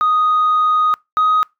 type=tone pair in turn; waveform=sine; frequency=1244.5 / 1254.6 Hz; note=D#6 / D#6; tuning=0 / +14 cents; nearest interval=unison; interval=14 cents; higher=second; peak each=-10 / -9 dBFS; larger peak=second; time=0.01-0.94 / 1.17-1.43 s; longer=first; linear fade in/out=0 ms; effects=noise-tail reverb RT60 0.2 s tail -26 dB re dry + tanh soft clip ceiling -9 dBFS